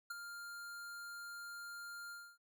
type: tone with ADSR envelope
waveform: square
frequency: 1400 Hz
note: F6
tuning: 4 cents sharp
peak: -40 dBFS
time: 0.1-2.38 s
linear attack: 7 ms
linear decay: 21 ms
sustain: -7 dB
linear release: 270 ms
effects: none